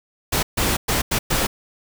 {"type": "noise bursts at uneven times", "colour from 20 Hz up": "pink", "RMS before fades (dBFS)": -20, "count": 5, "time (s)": [[0.32, 0.43], [0.57, 0.77], [0.88, 1.02], [1.11, 1.19], [1.3, 1.47]], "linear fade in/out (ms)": 10, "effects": []}